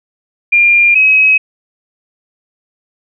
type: tone pair in turn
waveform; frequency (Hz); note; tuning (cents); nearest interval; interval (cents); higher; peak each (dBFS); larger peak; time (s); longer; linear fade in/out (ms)
sine; 2400 / 2549; D7 / D#7; +37 / +41; minor second; 104; second; -5; neither; 0.52-0.95 / 0.95-1.38; neither; 10
effects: none